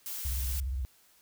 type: noise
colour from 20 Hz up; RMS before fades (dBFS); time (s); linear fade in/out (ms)
blue; -38; 0.06-0.6; 0
type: tone with vibrato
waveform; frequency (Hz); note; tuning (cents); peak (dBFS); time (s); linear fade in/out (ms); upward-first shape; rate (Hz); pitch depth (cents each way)
sine; 65.41; C2; 0; -30; 0.25-0.85; 0; triangle; 17; 240
effects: white hiss -63 dBFS RMS until 1.21 s